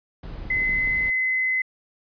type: noise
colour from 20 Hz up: brown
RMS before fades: -34 dBFS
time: 0.23-1.1 s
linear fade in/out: 5 ms
type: clicks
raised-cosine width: 3 ms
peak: -26 dBFS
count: 5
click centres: 0.454 / 0.57 / 0.619 / 0.693 / 0.876 s
type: tone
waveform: sine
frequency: 2039 Hz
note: C7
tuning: 45 cents flat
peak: -20 dBFS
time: 0.5-1.62 s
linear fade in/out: 5 ms
effects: resampled to 11025 Hz